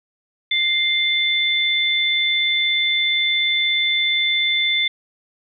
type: tone pair together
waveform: sine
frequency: 2093 / 3523 Hz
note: C7 / A7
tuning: 0 / +1 cents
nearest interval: major sixth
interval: 901 cents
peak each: -20 / -18 dBFS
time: 0.51-4.88 s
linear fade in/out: 5 ms
effects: none